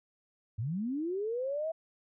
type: linear sweep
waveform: sine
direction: up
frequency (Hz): 97.6 to 659.3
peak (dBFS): -31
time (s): 0.58-1.72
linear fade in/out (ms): 10
effects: none